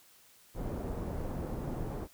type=low-pass noise; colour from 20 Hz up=pink; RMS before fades=-37 dBFS; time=0.54-2.08 s; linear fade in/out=50 ms; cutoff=650 Hz; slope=12 dB/octave; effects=white hiss -61 dBFS RMS until 2.13 s